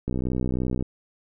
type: click train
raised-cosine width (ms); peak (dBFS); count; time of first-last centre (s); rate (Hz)
3; -14; 48; 0.08-0.825; 63.1
effects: none